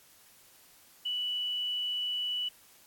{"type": "tone", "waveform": "sine", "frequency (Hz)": 2960, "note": "F#7", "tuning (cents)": 0, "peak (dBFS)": -30, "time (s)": [1.05, 2.49], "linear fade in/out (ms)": 10, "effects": ["white hiss -59 dBFS RMS until 2.86 s", "AAC 64 kbps"]}